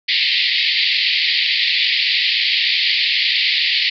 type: band-pass noise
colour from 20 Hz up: white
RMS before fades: -17 dBFS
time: 0.08-3.9 s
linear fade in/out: 10 ms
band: 1900 to 4700 Hz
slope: 96 dB/octave
effects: none